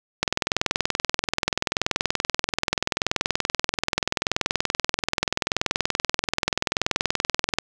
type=click train; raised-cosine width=0.2 ms; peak=-3 dBFS; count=154; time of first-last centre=0.23-7.586 s; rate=20.8 Hz; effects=none